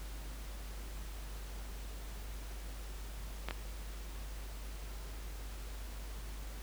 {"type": "clicks", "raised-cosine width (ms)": 0.3, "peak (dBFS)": -21, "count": 2, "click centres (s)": [3.486, 3.509], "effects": ["added 50 Hz sine -42 dBFS peak until 6.62 s", "pink hiss -52 dBFS RMS until 6.62 s"]}